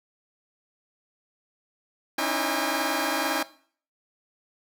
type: tone cluster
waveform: 10% pulse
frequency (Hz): 274.9 / 304.6 / 326.7 / 807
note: C#4 / D#4 / E4 / G#5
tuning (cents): -14 / -37 / -15 / -50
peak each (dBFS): -22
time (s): 2.18-3.43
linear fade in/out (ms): 5
effects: noise-tail reverb RT60 0.5 s tail -18 dB re dry